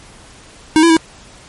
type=tone with pitch steps; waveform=square; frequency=314 / 335 / 323.7 Hz; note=D#4 / E4 / E4; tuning=+16 / +28 / -31 cents; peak=-7 dBFS; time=0.76-0.967 s; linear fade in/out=0 ms; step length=69 ms; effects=pink hiss -41 dBFS RMS until 1.48 s + MP3 48 kbps